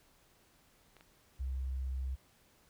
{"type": "clicks", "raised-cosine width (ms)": 0.3, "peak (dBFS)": -40, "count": 2, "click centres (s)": [0.967, 1.009]}
{"type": "tone", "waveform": "sine", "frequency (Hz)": 65.41, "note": "C2", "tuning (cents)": 0, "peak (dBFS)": -34, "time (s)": [1.39, 2.16], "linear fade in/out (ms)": 20}
{"effects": ["pink hiss -67 dBFS RMS until 2.69 s"]}